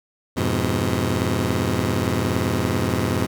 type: chord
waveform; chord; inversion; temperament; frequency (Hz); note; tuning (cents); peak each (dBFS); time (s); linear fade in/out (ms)
15% pulse; F diminished; none; just; 87.31 / 104.77 / 125.72; F2 / Ab2 / Cb3; 0 / +16 / +31; -18; 0.36-3.27; 20
effects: none